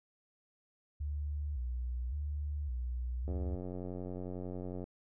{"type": "tone with vibrato", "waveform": "sine", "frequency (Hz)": 67.1, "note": "C2", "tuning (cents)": 44, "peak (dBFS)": -34, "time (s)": [1, 3.56], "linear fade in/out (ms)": 10, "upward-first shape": "square", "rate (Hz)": 0.89, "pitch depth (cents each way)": 150}
{"type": "click train", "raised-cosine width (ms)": 2, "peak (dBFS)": -29, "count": 143, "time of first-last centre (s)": [3.28, 4.84], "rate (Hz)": 91}
{"effects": []}